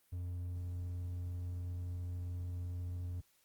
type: tone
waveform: triangle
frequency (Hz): 88.6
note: F2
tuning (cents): +25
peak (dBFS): -36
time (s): 0.12-3.21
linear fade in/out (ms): 10
effects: white hiss -72 dBFS RMS until 3.44 s + Opus 32 kbps